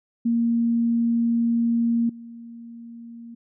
sine tone with level steps, 233.1 Hz, A#3, in tune, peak -18 / -37 dBFS, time 0.25-3.35 s, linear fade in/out 10 ms, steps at 2.09 s, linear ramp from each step 5 ms, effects none

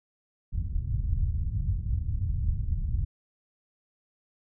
white low-pass noise, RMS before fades -28 dBFS, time 0.52-3.05 s, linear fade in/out 10 ms, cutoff 100 Hz, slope 24 dB/octave, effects none

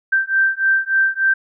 sine beating tone pair, 1564 / 1567.4 Hz, G6 / G6, -4 / -1 cents, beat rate 3.4 Hz, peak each -17 / -17 dBFS, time 0.12-1.34 s, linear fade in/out 10 ms, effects none

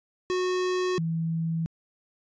square / sine tone pair in turn, 366.2 / 163.88 Hz, F#4 / E3, -18 / -10 cents, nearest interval octave + major second, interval 1392 cents, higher first, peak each -25 dBFS, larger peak neither, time 0.3-0.98 / 0.98-1.66 s, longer neither, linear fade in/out 0 ms, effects resampled to 16000 Hz

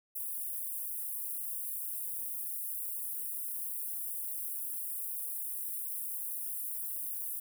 white high-pass noise, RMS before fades -38 dBFS, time 0.15-7.4 s, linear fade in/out 10 ms, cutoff 9500 Hz, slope 48 dB/octave, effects none

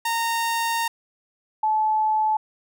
sawtooth / sine tone pair in turn, 922 / 864.9 Hz, A#5 / A5, -19 / -30 cents, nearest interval minor second, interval 111 cents, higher first, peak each -18 / -18 dBFS, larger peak neither, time 0.05-0.88 / 1.63-2.37 s, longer first, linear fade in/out 5 ms, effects none

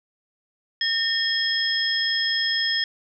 sine tone cluster, 1821 / 3286 / 5170 Hz, A#6 / G#7 / E8, -41 / -19 / -34 cents, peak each -25 dBFS, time 0.81-2.84 s, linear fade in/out 2 ms, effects none

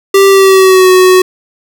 square tone with pitch glide, 392 to 370 Hz, G4 to F#4, 0 to 0 cents, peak -3 dBFS, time 0.14-1.22 s, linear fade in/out 5 ms, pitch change -100 cents, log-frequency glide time 0.28-0.9 s, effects none

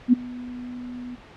sine tone with ADSR envelope, 246.9 Hz, B3, in tune, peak -9 dBFS, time 0.08-1.16 s, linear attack 49 ms, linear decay 13 ms, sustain -23 dB, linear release 20 ms, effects pink hiss -47 dBFS RMS until 1.36 s + low-pass 3000 Hz 12 dB/octave

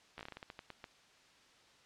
slowing click train, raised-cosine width 0.3 ms, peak -30 dBFS, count 13, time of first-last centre 0.18-0.842 s, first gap 13 ms, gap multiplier 1.24, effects white hiss -64 dBFS RMS until 1.85 s + low-pass 5000 Hz 12 dB/octave

